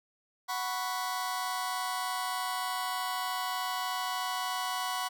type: chord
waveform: sawtooth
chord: F# suspended fourth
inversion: none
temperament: just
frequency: 740 / 986.7 / 1110 Hz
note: F#5 / B5 / C#6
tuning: 0 / -2 / +2 cents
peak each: -32 dBFS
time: 0.48-5.09 s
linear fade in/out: 20 ms
effects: none